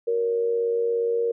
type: tone with amplitude modulation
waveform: sine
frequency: 467.3 Hz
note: A#4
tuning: 4 cents sharp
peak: -18 dBFS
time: 0.07-1.32 s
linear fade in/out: 10 ms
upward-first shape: sine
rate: 97.1 Hz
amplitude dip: 55%
effects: none